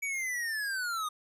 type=linear sweep; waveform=square; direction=down; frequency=2285 to 1214 Hz; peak=-32 dBFS; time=0.02-1.09 s; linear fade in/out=10 ms; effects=resampled to 32000 Hz